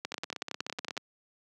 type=two click trains; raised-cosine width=0.2 ms; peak=-16 / -19 dBFS; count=11 / 15; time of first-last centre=0.05-0.976 / 0.12-0.968 s; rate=10.8 / 16.5 Hz; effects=high-pass 200 Hz 12 dB/octave